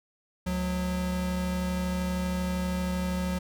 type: tone pair together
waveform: square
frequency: 71.58 / 182 Hz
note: D2 / F#3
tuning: -44 / -28 cents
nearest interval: octave + major third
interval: 1616 cents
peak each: -34 / -29 dBFS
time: 0.46-3.39 s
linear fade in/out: 10 ms
effects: none